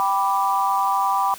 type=chord; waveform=sine; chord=G major; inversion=none; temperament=equal; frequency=784 / 987.8 / 1174.7 Hz; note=G5 / B5 / D6; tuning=0 / 0 / 0 cents; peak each=-22 / -21 / -23 dBFS; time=0-1.34 s; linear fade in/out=0 ms; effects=white hiss -40 dBFS RMS until 1.38 s + high-pass 80 Hz 12 dB/octave